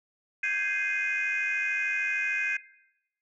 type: chord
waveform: sine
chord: Ab major seventh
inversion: third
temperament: equal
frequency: 1568 / 1661.2 / 2093 / 2489 Hz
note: G6 / Ab6 / C7 / Eb7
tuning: 0 / 0 / 0 / 0 cents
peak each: -32 / -32 / -30 / -28 dBFS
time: 0.43-2.57 s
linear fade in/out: 5 ms
effects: noise-tail reverb RT60 0.8 s tail -19 dB re dry + tanh soft clip ceiling -20 dBFS